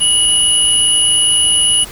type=tone pair together; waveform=sine; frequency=2927 / 9845 Hz; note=F#7 / D#9; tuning=-19 / -19 cents; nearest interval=octave + major sixth; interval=2100 cents; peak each=-12 dBFS; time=0-1.85 s; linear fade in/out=20 ms; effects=pink hiss -32 dBFS RMS until 1.91 s